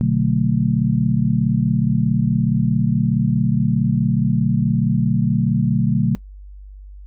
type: chord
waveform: sine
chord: B minor seventh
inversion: none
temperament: just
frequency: 123.47 / 148.16 / 185.21 / 222.2 Hz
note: B2 / D3 / F#3 / A3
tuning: 0 / +16 / +2 / +17 cents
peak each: -20 dBFS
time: 0.01-6.15 s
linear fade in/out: 0 ms
effects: noise-tail reverb RT60 0.1 s tail -21 dB re dry + added 49 Hz sine -35 dBFS peak until 7.06 s